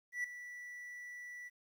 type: tone with ADSR envelope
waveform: triangle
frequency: 1959 Hz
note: B6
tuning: 15 cents flat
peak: -31 dBFS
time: 0.12-1.5 s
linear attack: 120 ms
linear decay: 5 ms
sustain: -13 dB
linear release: 29 ms
effects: 12-bit